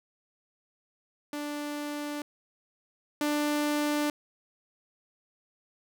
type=tone pair in turn; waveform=sawtooth; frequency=293.7 / 295.7 Hz; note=D4 / D4; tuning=0 / +12 cents; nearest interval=unison; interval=12 cents; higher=second; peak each=-29 / -22 dBFS; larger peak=second; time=1.33-2.22 / 3.21-4.1 s; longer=neither; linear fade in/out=2 ms; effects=none